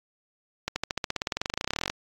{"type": "accelerating click train", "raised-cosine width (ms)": 0.2, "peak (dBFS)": -10, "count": 29, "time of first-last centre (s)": [0.68, 1.899], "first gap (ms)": 80, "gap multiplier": 0.95, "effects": ["AAC 48 kbps"]}